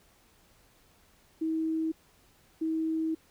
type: tone pair in turn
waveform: sine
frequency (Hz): 320.4 / 320.4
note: E4 / E4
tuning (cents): -49 / -49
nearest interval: unison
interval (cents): 0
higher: neither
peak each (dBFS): -27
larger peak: neither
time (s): 1.41-1.92 / 2.61-3.15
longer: second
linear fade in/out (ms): 10
effects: pink hiss -63 dBFS RMS until 3.3 s